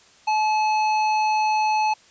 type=tone with hard clipping; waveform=sine; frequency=860 Hz; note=A5; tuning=40 cents flat; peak=-20 dBFS; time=0.27-1.94 s; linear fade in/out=10 ms; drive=11 dB; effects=white hiss -53 dBFS RMS until 2.1 s + resampled to 16000 Hz